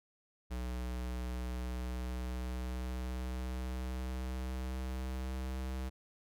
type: tone with pitch glide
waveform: square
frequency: 61.74 to 64.73 Hz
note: B1 to C2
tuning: 0 to -18 cents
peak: -37 dBFS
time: 0.5-5.9 s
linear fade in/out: 20 ms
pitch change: +82 cents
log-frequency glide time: 1.37-5.68 s
effects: none